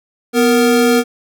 square tone pair together, 247.2 / 466.2 Hz, B3 / A#4, +2 / 0 cents, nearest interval major seventh, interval 1098 cents, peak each -13 dBFS, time 0.33-1.04 s, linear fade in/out 50 ms, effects none

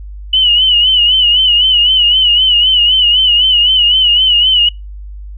sine tone with vibrato, 2960 Hz, F#7, in tune, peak -6 dBFS, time 0.33-4.69 s, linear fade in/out 5 ms, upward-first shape sine, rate 3.9 Hz, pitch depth 76 cents each way, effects noise-tail reverb RT60 0.2 s tail -24 dB re dry + added 50 Hz sine -25 dBFS peak until 5.37 s

